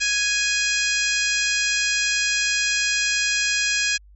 harmonic tone with a mistuned harmonic, 831 Hz, G#5, 1 cent sharp, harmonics 2 / 3 / 4 / 5 / 6 / 7 / 8 / 9, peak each -25 / -24 / -30 / -30 / -28 / -30 / -31 / -31 dBFS, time 0-3.98 s, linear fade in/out 20 ms, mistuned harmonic 4, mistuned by -24 cents, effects added 50 Hz sine -46 dBFS peak until 4.15 s

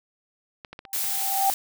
clicks, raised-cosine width 0.3 ms, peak -23 dBFS, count 6, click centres 0.648 / 0.73 / 0.791 / 0.852 / 0.962 / 1.042 s
sine tone with exponential growth, 781 Hz, G5, 7 cents flat, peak -17 dBFS, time 0.85-1.5 s, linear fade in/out 0 ms, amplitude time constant 140 ms
blue noise, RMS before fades -27 dBFS, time 0.93-1.54 s, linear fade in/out 2 ms
effects none

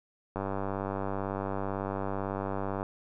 click train, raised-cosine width 1 ms, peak -19 dBFS, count 243, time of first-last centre 0.36-2.829 s, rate 98 Hz, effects none

